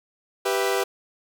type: chord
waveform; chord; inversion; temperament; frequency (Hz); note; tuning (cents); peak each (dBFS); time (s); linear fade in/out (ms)
sawtooth; E minor; first; equal; 392 / 493.9 / 659.3; G4 / B4 / E5; 0 / 0 / 0; -20 / -22 / -26; 0.45-0.84; 10
effects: none